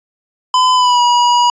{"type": "tone with pitch glide", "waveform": "square", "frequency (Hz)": [1012, 966.9], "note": ["B5", "B5"], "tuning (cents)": [42, -37], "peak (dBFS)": -9, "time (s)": [0.54, 1.5], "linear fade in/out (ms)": 2, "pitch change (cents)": -79, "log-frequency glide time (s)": [0.74, 1.01], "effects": ["resampled to 16000 Hz"]}